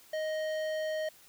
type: tone with tanh clipping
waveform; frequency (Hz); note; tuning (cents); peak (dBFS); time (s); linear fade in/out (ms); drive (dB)
sine; 624; D#5; +5; -33; 0.13-1.09; 5; 15
effects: white hiss -58 dBFS RMS until 1.28 s